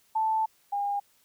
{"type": "tone pair in turn", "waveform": "sine", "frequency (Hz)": [880, 809], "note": ["A5", "G#5"], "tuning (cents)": [0, -46], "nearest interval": "minor second", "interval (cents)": 146, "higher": "first", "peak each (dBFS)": [-23, -26], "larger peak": "first", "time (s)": [[0.15, 0.46], [0.72, 1]], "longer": "first", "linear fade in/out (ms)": 10, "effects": ["white hiss -65 dBFS RMS until 1.24 s"]}